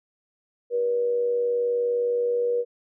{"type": "tone with amplitude modulation", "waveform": "sine", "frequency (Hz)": 481.1, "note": "B4", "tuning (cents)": -45, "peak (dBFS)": -19, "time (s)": [0.7, 2.65], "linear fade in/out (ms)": 50, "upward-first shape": "sine", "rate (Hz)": 99.4, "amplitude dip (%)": 40, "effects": []}